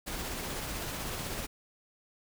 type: noise with tremolo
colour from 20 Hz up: pink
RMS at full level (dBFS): -36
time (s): 0.06-1.47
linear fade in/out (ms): 20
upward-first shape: sine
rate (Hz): 16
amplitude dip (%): 25
effects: none